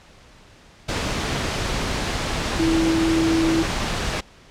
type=tone in noise; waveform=sine; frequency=326.3 Hz; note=E4; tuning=18 cents flat; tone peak=-17 dBFS; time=2.59-3.63 s; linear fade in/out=10 ms; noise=pink; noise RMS=-24 dBFS; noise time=0.88-4.21 s; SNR=+4 dB; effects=pink hiss -49 dBFS RMS until 4.5 s + low-pass 6000 Hz 12 dB/octave